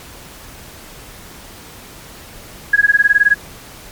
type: tone with tremolo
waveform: sine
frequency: 1661.2 Hz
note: G#6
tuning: in tune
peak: -5 dBFS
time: 2.73-3.35 s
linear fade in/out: 5 ms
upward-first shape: sine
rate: 19 Hz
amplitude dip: 100%
effects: pink hiss -37 dBFS RMS until 3.91 s + MP3 96 kbps